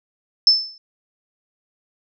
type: tone with exponential decay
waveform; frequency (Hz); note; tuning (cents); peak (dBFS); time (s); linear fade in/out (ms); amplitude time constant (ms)
sine; 5274; E8; 0; -6; 0.47-0.78; 2; 67
effects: none